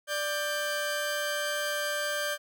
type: tone pair together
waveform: sawtooth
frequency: 590 / 1575.1 Hz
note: D5 / G6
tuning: +8 / +8 cents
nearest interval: octave + perfect fourth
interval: 1700 cents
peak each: -28 dBFS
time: 0.07-2.38 s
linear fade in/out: 50 ms
effects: none